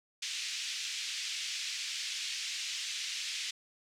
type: band-pass noise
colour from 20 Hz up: pink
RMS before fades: -38 dBFS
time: 0.22-3.51 s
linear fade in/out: 5 ms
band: 2400 to 6800 Hz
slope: 24 dB/octave
effects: none